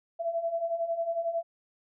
sine beating tone pair, 662 / 673 Hz, E5 / E5, +7 / +36 cents, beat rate 11 Hz, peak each -34 / -29 dBFS, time 0.19-1.43 s, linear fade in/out 20 ms, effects none

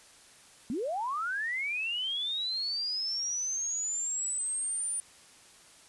sine linear sweep, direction up, 206.5 to 9397 Hz, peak -30 dBFS, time 0.7-5 s, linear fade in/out 0 ms, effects white hiss -56 dBFS RMS until 5.88 s + resampled to 24000 Hz

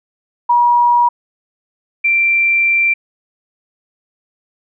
sine tone pair in turn, 960 / 2356 Hz, B5 / D7, -49 / +5 cents, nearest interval octave + major third, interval 1554 cents, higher second, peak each -8 / -10 dBFS, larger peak first, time 0.49-1.09 / 2.04-2.94 s, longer second, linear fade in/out 10 ms, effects none

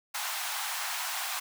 pink high-pass noise, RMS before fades -34 dBFS, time 0.14-1.4 s, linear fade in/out 10 ms, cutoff 740 Hz, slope 48 dB/octave, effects none

